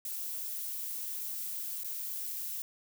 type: noise with dropouts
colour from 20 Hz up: violet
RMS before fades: -38 dBFS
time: 0.05-2.62 s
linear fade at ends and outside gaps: 1 ms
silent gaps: 1.835-1.844 s
effects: none